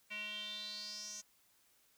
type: tone with band-pass filter sweep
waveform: square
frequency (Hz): 210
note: G#3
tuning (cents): +19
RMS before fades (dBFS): -45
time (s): 0.1-1.22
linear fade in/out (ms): 20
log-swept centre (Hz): 2500 to 6400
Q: 7.7
effects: white hiss -71 dBFS RMS until 1.97 s